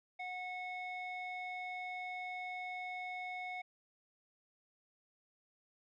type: tone with low-pass filter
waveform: square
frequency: 732 Hz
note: F#5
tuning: 19 cents flat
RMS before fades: -43 dBFS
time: 0.19-3.62 s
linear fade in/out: 10 ms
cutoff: 2600 Hz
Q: 7.1
effects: none